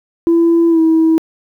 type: tone with pitch glide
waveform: sine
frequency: 335.5 to 322.8 Hz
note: E4 to E4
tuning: +31 to -36 cents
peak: -6 dBFS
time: 0.27-1.18 s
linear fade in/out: 0 ms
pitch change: -67 cents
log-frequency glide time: 0.69-0.8 s
effects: tanh soft clip ceiling -5 dBFS + 8-bit